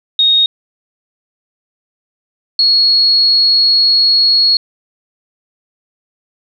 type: tone pair in turn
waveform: sine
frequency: 3729 / 4329 Hz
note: A#7 / C#8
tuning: 0 / -42 cents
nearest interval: minor third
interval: 258 cents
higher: second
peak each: -7 dBFS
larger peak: neither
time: 0.19-0.46 / 2.59-4.57 s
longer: second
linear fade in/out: 2 ms
effects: none